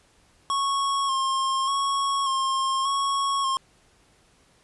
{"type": "tone with vibrato", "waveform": "square", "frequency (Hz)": 1086, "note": "C#6", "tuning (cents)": -36, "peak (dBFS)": -23, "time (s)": [0.5, 3.57], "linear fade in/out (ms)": 0, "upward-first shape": "square", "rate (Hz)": 0.85, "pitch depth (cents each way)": 28, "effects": ["pink hiss -60 dBFS RMS until 4.63 s", "resampled to 24000 Hz"]}